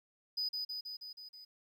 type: tone with echo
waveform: triangle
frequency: 4978 Hz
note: D#8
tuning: in tune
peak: -31 dBFS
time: 0.37-0.49 s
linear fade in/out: 10 ms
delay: 160 ms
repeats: 6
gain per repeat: -3 dB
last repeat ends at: 1.45 s
effects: tanh soft clip ceiling -27 dBFS + 12-bit